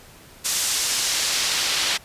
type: noise with band-pass filter sweep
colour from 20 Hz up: pink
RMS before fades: -23 dBFS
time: 0.44-1.98 s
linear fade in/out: 20 ms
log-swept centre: 7500 to 3700 Hz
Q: 1
effects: pink hiss -47 dBFS RMS until 2.04 s + resampled to 32000 Hz